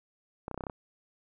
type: clicks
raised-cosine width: 1 ms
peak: -22 dBFS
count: 8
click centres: 0.481 / 0.513 / 0.544 / 0.577 / 0.608 / 0.638 / 0.668 / 0.698 s
effects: none